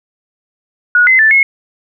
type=tone with pitch steps; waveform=sine; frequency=1455 / 2052 / 1761 / 2172 Hz; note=F#6 / C7 / A6 / C#7; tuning=-29 / -34 / +1 / -36 cents; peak=-5 dBFS; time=0.95-1.43 s; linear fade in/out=2 ms; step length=120 ms; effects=none